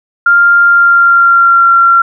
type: tone with pitch glide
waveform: sine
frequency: 1396.9 to 1371.3 Hz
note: F6 to F6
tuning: 0 to -32 cents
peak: -3 dBFS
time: 0.26-2.02 s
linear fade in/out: 5 ms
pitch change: -32 cents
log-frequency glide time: 0.63-1.71 s
effects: none